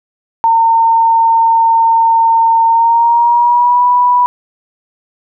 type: tone with pitch glide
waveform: sine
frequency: 911 to 982 Hz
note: A#5 to B5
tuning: -40 to -10 cents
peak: -6 dBFS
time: 0.44-4.26 s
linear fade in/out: 0 ms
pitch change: +130 cents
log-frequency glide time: 2.66-3.85 s
effects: none